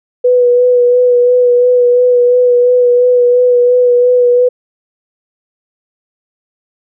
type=tone with vibrato; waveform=sine; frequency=492 Hz; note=B4; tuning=7 cents flat; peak=-5 dBFS; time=0.24-4.49 s; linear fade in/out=10 ms; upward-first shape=sine; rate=2.9 Hz; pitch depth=21 cents each way; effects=none